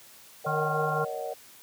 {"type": "chord", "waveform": "sine", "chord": "D# minor seventh", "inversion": "second", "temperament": "just", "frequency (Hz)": [466.7, 560, 622.3, 746.7], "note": ["A#4", "C#5", "D#5", "F#5"], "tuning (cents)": [2, 18, 0, 16], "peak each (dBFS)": -37, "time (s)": [0.44, 1.34], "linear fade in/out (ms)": 10}
{"type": "harmonic tone", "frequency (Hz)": 154, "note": "D#3", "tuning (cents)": -17, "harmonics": [1, 3, 5, 7, 9], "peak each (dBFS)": [-32, -32, -32, -32, -32], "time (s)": [0.46, 1.05], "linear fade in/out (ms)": 10}
{"effects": ["white hiss -52 dBFS RMS until 1.62 s", "high-pass 80 Hz 12 dB/octave"]}